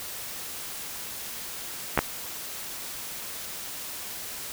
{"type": "clicks", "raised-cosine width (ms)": 0.5, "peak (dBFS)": -5, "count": 2, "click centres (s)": [1.976, 1.99], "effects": ["white hiss -37 dBFS RMS until 4.52 s"]}